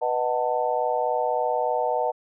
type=chord; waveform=sine; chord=B dominant seventh; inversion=none; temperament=just; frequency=493.9 / 617.4 / 740.8 / 889 Hz; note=B4 / D#5 / F#5 / A5; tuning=0 / -14 / +2 / +18 cents; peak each=-27 dBFS; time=0.01-2.12 s; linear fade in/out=20 ms; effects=none